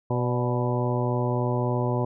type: harmonic tone with a mistuned harmonic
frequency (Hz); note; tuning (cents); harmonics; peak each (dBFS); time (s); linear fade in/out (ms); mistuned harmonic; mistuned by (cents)
123.47; B2; 0; 1 / 2 / 3 / 4 / 5 / 6 / 7 / 8; -25 / -31 / -30 / -33 / -32 / -38 / -35 / -34; 0.1-2.05; 5; 5; -50
effects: none